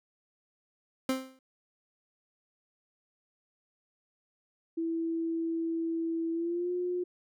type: tone with exponential decay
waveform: 30% pulse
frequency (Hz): 262.1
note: C4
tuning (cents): +3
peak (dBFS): -22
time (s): 1.09-1.39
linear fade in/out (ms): 2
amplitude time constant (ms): 65
type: tone with pitch glide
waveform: sine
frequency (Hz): 329.6 to 357.4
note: E4 to F4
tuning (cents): 0 to +40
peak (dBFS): -29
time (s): 4.77-7.04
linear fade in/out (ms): 10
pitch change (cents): +140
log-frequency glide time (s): 6.32-6.71
effects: none